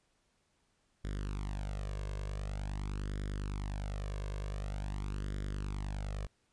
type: tone with flanger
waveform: sawtooth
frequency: 49.84 Hz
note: G1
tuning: 29 cents sharp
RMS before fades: -38 dBFS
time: 1.04-6.27 s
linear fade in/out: 10 ms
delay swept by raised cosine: 0.57 to 1.87 ms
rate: 0.46 Hz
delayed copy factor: +0.75
effects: pink hiss -75 dBFS RMS until 6.52 s + resampled to 22050 Hz